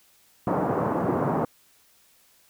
pink band-pass noise, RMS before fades -25 dBFS, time 0.47-1.45 s, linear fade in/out 2 ms, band 140 to 1100 Hz, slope 24 dB/octave, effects white hiss -60 dBFS RMS until 2.49 s

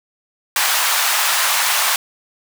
pink high-pass noise, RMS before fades -17 dBFS, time 0.56-1.96 s, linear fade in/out 2 ms, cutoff 850 Hz, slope 24 dB/octave, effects none

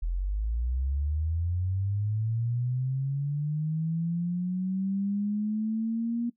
sine linear sweep, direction up, 40.52 to 238.3 Hz, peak -26 dBFS, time 0.02-6.3 s, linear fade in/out 10 ms, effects noise-tail reverb RT60 0.1 s tail -18 dB re dry

